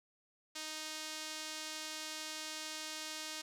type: tone with band-pass filter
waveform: sawtooth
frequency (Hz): 311.1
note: D#4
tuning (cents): 0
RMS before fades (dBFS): -44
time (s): 0.55-3.42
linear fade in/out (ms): 10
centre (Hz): 5300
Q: 1
effects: none